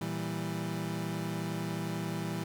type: chord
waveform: 30% pulse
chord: E diminished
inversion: second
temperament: equal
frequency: 116.54 / 164.81 / 196 Hz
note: Bb2 / E3 / G3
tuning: 0 / 0 / 0 cents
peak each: -37 / -33 / -36 dBFS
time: 0.01-2.44 s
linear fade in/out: 5 ms
effects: none